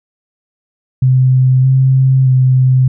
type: tone with pitch steps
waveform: sine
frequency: 129.3 / 132.1 / 129.3 Hz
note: C3 / C3 / C3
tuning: -20 / +17 / -20 cents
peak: -6 dBFS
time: 1.02-2.88 s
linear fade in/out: 5 ms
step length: 620 ms
effects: none